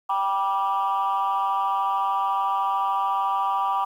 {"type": "chord", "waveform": "sine", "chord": "G major", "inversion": "none", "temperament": "equal with one note detuned", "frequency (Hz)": [784, 972.5, 1174.7], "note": ["G5", "B5", "D6"], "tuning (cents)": [0, -27, 0], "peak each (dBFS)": -24, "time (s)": [0.09, 3.85], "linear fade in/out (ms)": 10, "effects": ["tanh soft clip ceiling -16 dBFS", "9-bit"]}